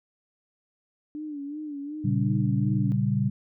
sine tone with vibrato, 293.7 Hz, D4, in tune, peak -32 dBFS, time 1.15-2.92 s, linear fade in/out 0 ms, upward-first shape sine, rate 2.7 Hz, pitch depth 81 cents each way
sine chord, G diminished, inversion first, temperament equal, 116.54 / 138.59 / 196 Hz, Bb2 / Db3 / G3, 0 / 0 / 0 cents, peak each -26 dBFS, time 2.04-3.3 s, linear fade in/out 10 ms
effects none

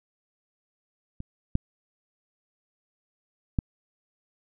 clicks, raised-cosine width 5 ms, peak -24 / -10 / -11 dBFS, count 3, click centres 1.204 / 1.554 / 3.588 s, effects none

